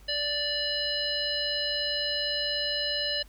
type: harmonic tone with a mistuned harmonic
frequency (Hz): 586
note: D5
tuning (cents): -4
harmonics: 1 / 3 / 5 / 7 / 9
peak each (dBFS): -35 / -35 / -32 / -31 / -35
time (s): 0.08-3.23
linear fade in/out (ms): 10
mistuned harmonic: 9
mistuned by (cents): -72
effects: added 50 Hz sine -50 dBFS peak until 3.28 s + pink hiss -59 dBFS RMS until 3.28 s